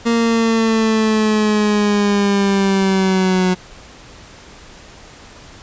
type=linear sweep; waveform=30% pulse; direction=down; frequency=233.1 to 182.7 Hz; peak=-10 dBFS; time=0.05-3.55 s; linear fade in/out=20 ms; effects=pink hiss -40 dBFS RMS until 5.62 s + resampled to 16000 Hz